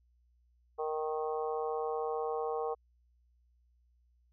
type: harmonic tone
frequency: 155.56 Hz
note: D#3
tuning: in tune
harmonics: 3 / 4 / 5 / 6 / 7 / 8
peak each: -34 / -43 / -38 / -49 / -42 / -51 dBFS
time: 0.78-2.75 s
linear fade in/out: 20 ms
effects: added 60 Hz sine -66 dBFS peak until 4.32 s